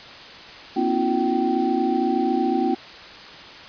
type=tone cluster; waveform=sine; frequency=241 / 269.4 / 325.1 / 358.5 / 771 Hz; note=B3 / C#4 / E4 / F4 / G5; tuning=-42 / -49 / -24 / +45 / -29 cents; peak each=-25 dBFS; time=0.76-2.75 s; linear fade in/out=10 ms; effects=white hiss -40 dBFS RMS until 3.68 s + resampled to 11025 Hz